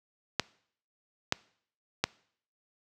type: clicks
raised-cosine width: 0.2 ms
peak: -7 dBFS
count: 3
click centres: 0.397 / 1.324 / 2.04 s
effects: noise-tail reverb RT60 0.6 s tail -23 dB re dry + high-pass 80 Hz 12 dB/octave